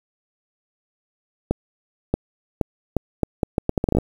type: accelerating click train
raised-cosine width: 2 ms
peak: -5 dBFS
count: 15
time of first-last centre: 1.51-3.985 s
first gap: 630 ms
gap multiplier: 0.75
effects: 7-bit